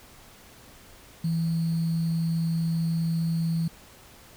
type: tone with sample-and-hold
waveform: sine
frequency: 164.81 Hz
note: E3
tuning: in tune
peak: -23 dBFS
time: 1.24-3.68 s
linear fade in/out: 5 ms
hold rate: 4410 Hz
effects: pink hiss -51 dBFS RMS until 4.36 s